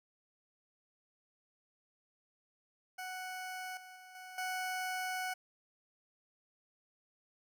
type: tone with level steps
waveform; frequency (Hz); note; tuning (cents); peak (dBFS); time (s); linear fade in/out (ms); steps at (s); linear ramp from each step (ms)
20% pulse; 741; F#5; +2; -36 / -46 / -48 / -43 / -31; 2.98-5.34; 10; 3.77 / 3.96 / 4.15 / 4.38; 2
effects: none